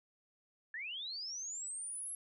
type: linear sweep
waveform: sine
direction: up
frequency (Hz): 1690 to 11175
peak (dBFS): -40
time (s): 0.74-2.15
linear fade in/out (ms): 2
effects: none